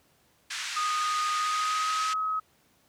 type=band-pass noise; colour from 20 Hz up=pink; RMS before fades=-35 dBFS; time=0.5-2.14 s; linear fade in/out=10 ms; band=1400 to 7400 Hz; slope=24 dB/octave
type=tone with pitch glide; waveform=sine; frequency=1237 to 1274.7 Hz; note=D#6 to D#6; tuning=-10 to +41 cents; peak=-26 dBFS; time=0.76-2.4 s; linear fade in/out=10 ms; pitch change=+51 cents; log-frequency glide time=1.33-2.14 s
effects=pink hiss -65 dBFS RMS until 2.88 s + high-pass 80 Hz 12 dB/octave